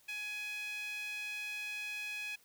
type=tone with high-pass filter; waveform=sawtooth; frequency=838 Hz; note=G#5; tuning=15 cents sharp; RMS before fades=-41 dBFS; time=0.08-2.36 s; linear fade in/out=10 ms; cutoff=2300 Hz; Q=9.7; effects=white hiss -66 dBFS RMS until 2.44 s